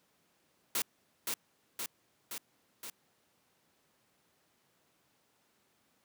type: noise with echo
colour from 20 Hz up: white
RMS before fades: -32 dBFS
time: 0.75-0.82 s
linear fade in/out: 2 ms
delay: 520 ms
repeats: 4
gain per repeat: -3 dB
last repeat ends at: 2.9 s
effects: pink hiss -72 dBFS RMS until 6.04 s + high-pass 150 Hz 12 dB/octave